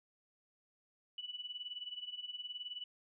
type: tone with tremolo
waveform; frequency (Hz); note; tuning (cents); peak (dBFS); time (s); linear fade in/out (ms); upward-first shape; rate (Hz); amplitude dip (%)
sine; 2960; F#7; 0; -39; 1.18-2.84; 2; sine; 19; 80
effects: none